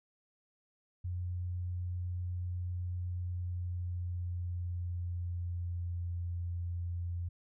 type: tone with pitch glide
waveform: sine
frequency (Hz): 89.2 to 86.96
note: F2 to F2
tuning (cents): +37 to -7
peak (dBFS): -34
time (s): 1.04-7.29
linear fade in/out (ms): 10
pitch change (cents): -44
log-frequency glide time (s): 3.07-6.16
effects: none